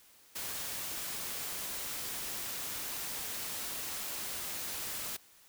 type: noise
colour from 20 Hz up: white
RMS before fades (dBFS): -39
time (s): 0.35-5.17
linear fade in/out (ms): 10
effects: white hiss -61 dBFS RMS until 5.48 s